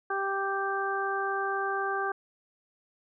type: harmonic tone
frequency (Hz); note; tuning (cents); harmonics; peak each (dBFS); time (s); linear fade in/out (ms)
392; G4; 0; 1 / 2 / 3 / 4; -33 / -33 / -33 / -33; 0.1-2.12; 5
effects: none